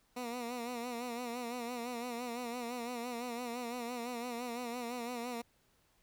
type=tone with vibrato; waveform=15% pulse; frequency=240.9 Hz; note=B3; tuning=43 cents flat; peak=-32 dBFS; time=0.16-5.42 s; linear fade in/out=10 ms; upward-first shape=sine; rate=5.9 Hz; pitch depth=69 cents each way; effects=pink hiss -72 dBFS RMS until 6.02 s